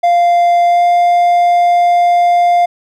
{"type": "tone with pitch glide", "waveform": "triangle", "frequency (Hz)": [696, 700.8], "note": ["F5", "F5"], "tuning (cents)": [-6, 6], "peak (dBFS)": -5, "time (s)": [0.03, 2.66], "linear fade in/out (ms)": 10, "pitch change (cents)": 12, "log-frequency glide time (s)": [0.66, 0.83], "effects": []}